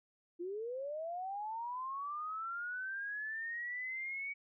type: linear sweep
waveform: sine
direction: up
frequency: 335.6 to 2259 Hz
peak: -38 dBFS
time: 0.39-4.34 s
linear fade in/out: 20 ms
effects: none